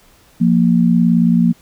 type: tone pair together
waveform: sine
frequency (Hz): 174.61 / 233.1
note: F3 / A#3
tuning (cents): 0 / 0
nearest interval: perfect fourth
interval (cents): 500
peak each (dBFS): -12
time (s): 0.4-1.53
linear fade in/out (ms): 20
effects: pink hiss -50 dBFS RMS until 1.61 s